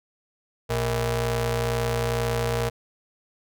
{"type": "ring-modulated tone", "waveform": "sawtooth", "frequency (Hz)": 174.61, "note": "F3", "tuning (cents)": 0, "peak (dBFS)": -16, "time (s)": [0.69, 2.7], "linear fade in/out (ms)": 20, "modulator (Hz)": 293, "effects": []}